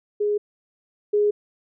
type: tone pair in turn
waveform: sine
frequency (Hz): 415.3 / 415.3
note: G#4 / G#4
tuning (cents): 0 / 0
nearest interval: unison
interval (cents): 0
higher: neither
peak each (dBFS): -19 / -16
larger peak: second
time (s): 0.2-0.38 / 1.13-1.31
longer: neither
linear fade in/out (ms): 10
effects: none